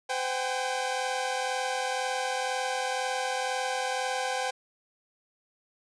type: tone cluster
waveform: sawtooth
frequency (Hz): 513 / 762 / 804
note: C5 / G5 / G5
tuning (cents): -34 / -49 / +44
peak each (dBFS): -29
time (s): 0.09-4.51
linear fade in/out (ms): 10
effects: resampled to 22050 Hz

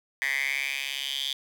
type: tone with high-pass filter sweep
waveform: 10% pulse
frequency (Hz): 137.4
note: C#3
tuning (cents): -15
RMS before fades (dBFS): -30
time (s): 0.22-1.33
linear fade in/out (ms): 0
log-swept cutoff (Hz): 1900 to 3400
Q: 6.7
effects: none

